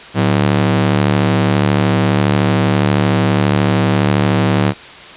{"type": "ring-modulated tone", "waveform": "sawtooth", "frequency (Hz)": 146.83, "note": "D3", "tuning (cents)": 0, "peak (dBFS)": -4, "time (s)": [0.14, 4.74], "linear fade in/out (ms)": 50, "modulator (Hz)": 36.3, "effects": ["white hiss -34 dBFS RMS until 5.16 s", "resampled to 8000 Hz"]}